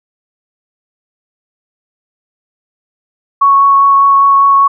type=tone with vibrato; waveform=sine; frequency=1108.7 Hz; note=C#6; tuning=in tune; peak=-4 dBFS; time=3.41-4.68 s; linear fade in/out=10 ms; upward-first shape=triangle; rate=5 Hz; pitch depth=10 cents each way; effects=none